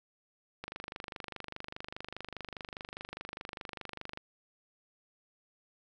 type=click train; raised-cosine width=0.3 ms; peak=-24 dBFS; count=89; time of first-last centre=0.64-4.174 s; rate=24.9 Hz; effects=none